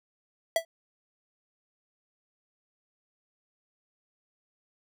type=tone with exponential decay; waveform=square; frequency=659.3 Hz; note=E5; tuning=in tune; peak=-19 dBFS; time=0.56-0.65 s; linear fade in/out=2 ms; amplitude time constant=19 ms; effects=none